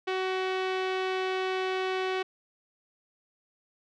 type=tone with low-pass filter; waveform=sawtooth; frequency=375.2 Hz; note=F#4; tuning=24 cents sharp; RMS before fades=-30 dBFS; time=0.07-2.23 s; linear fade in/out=10 ms; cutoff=3100 Hz; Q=1.5; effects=none